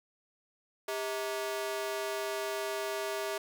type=ring-modulated tone; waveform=sawtooth; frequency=521 Hz; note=C5; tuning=7 cents flat; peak=-26 dBFS; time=0.88-3.38 s; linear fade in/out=5 ms; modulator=120 Hz; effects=none